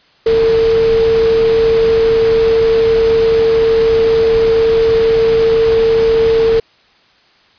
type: tone in noise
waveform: sine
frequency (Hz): 452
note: A4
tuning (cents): +47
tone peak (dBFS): -8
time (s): 0.26-6.6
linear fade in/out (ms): 5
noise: pink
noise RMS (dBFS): -23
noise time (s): 0.26-6.6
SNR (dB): +12
effects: white hiss -50 dBFS RMS until 7.58 s + resampled to 11025 Hz